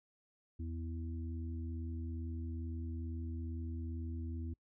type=harmonic tone; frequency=82.3 Hz; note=E2; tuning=2 cents flat; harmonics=1 / 3 / 4; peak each=-39 / -47 / -51 dBFS; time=0.59-4.54 s; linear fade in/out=10 ms; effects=noise-tail reverb RT60 0.1 s tail -25 dB re dry